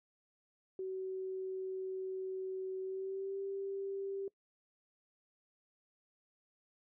sine tone with pitch glide, 377.5 to 392.2 Hz, F#4 to G4, +35 to +1 cents, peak -37 dBFS, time 0.79-4.28 s, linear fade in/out 2 ms, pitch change +66 cents, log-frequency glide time 2.81-3.39 s, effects noise-tail reverb RT60 0.1 s tail -22 dB re dry

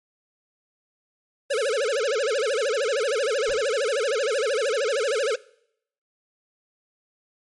square tone with vibrato, 494.9 Hz, B4, 4 cents sharp, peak -22 dBFS, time 1.5-5.36 s, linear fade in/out 10 ms, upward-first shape sine, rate 13 Hz, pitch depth 270 cents each way
pink noise with exponential decay, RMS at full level -37 dBFS, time 3.48-3.77 s, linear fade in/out 1 ms, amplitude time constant 61 ms
effects noise-tail reverb RT60 0.7 s tail -21 dB re dry + MP3 48 kbps

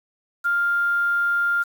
sine tone with quantisation, 1400 Hz, F6, 4 cents sharp, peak -18 dBFS, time 0.44-1.64 s, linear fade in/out 20 ms, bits 7, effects none

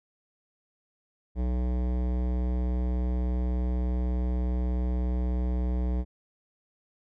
sine tone with hard clipping, 61.7 Hz, B1, 1 cent flat, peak -27 dBFS, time 1.35-6.05 s, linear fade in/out 50 ms, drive 17 dB, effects none

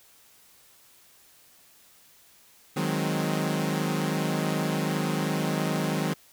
sawtooth chord, Ab dominant seventh, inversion second, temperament equal, 155.56 / 185 / 207.7 / 261.6 Hz, Eb3 / Gb3 / Ab3 / C4, 0 / 0 / 0 / 0 cents, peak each -25 / -27 / -28 / -29 dBFS, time 2.76-6.14 s, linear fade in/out 10 ms, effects white hiss -57 dBFS RMS until 6.32 s

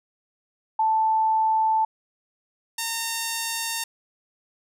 sine / 5% pulse tone pair in turn, 880 / 914.5 Hz, A5 / A#5, 0 / -33 cents, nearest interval minor second, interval 67 cents, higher second, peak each -18 / -14 dBFS, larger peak second, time 0.79-1.85 / 2.78-3.84 s, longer neither, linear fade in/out 5 ms, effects none

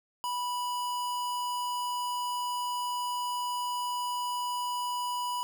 square tone, 982 Hz, B5, 10 cents flat, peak -31 dBFS, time 0.24-5.43 s, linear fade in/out 0 ms, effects 11-bit

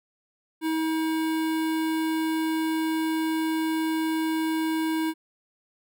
square tone with notch filter, 319.4 Hz, D#4, 45 cents sharp, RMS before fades -26 dBFS, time 0.61-5.14 s, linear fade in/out 50 ms, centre 6100 Hz, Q 1.5, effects none

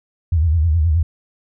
sine tone with vibrato, 80.4 Hz, E2, 43 cents flat, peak -12 dBFS, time 0.32-1.03 s, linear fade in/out 5 ms, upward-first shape sine, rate 9.5 Hz, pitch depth 140 cents each way, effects none

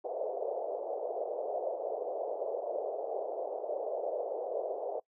white band-pass noise, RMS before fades -36 dBFS, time 0.04-5 s, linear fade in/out 5 ms, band 430 to 680 Hz, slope 48 dB/octave, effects noise-tail reverb RT60 0.1 s tail -23 dB re dry

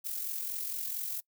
violet noise with amplitude modulation, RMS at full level -34 dBFS, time 0.04-1.21 s, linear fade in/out 20 ms, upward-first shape sine, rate 44.4 Hz, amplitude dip 50%, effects noise-tail reverb RT60 0.1 s tail -24 dB re dry

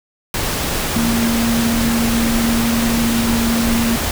sine tone in noise, 231.3 Hz, A#3, 13 cents flat, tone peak -15 dBFS, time 0.96-3.96 s, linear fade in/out 2 ms, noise pink, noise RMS -20 dBFS, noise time 0.34-4.11 s, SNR +2 dB, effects none

